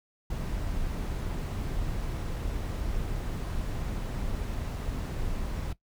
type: noise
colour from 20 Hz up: brown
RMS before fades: -32 dBFS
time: 0.3-5.73 s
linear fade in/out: 5 ms
effects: noise-tail reverb RT60 0.1 s tail -18 dB re dry